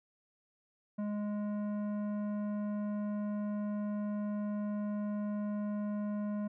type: tone with tanh clipping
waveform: sine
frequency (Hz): 207.7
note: G#3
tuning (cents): 0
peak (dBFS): -35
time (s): 0.98-6.48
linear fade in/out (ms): 10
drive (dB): 12
effects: none